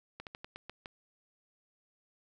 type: slowing click train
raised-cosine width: 0.3 ms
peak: -27 dBFS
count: 7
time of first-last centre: 0.2-0.858 s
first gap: 68 ms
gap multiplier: 1.19
effects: none